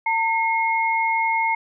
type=tone pair together; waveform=sine; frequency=906.1 / 2155 Hz; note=A#5 / C#7; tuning=-49 / -49 cents; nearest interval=octave + minor third; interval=1500 cents; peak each=-20 / -22 dBFS; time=0.06-1.55 s; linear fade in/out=5 ms; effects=none